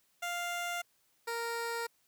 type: tone pair in turn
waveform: 15% pulse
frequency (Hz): 698.5 / 465.3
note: F5 / A#4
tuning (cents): 0 / -3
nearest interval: perfect fifth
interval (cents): 703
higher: first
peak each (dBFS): -28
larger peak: neither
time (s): 0.22-0.82 / 1.27-1.87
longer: neither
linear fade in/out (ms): 10
effects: white hiss -72 dBFS RMS until 2.07 s